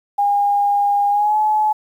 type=tone with pitch glide; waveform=sine; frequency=812 to 854.8 Hz; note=G#5 to G#5; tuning=-39 to +50 cents; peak=-13 dBFS; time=0.18-1.73 s; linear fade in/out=10 ms; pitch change=+89 cents; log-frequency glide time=1.1-1.37 s; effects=8-bit